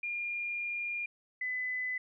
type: tone pair in turn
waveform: sine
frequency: 2411 / 2008 Hz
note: D7 / B6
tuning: +45 / +28 cents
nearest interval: minor third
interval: 317 cents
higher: first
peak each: -33 / -32 dBFS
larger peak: second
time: 0.03-1.06 / 1.41-1.98 s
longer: first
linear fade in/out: 5 ms
effects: none